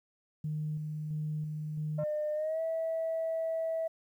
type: tone with tremolo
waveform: sine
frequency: 153 Hz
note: D#3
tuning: 29 cents flat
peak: -31 dBFS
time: 0.44-2.04 s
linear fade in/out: 5 ms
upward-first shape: square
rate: 1.5 Hz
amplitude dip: 30%
type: tone with pitch glide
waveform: sine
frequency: 604 to 651.1 Hz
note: D5 to E5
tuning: +48 to -22 cents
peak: -29 dBFS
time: 1.98-3.88 s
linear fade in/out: 10 ms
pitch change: +130 cents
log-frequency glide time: 2.34-2.61 s
effects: tanh soft clip ceiling -26 dBFS + 11-bit